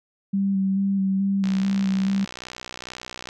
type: tone with vibrato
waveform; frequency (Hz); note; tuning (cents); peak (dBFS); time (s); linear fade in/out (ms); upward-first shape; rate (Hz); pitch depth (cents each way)
sine; 194.7; G3; -12; -19; 0.33-2.25; 10; square; 2.3; 17
type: click train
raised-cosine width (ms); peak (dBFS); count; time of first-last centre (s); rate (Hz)
0.2; -17; 116; 1.44-3.289; 62.2
effects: none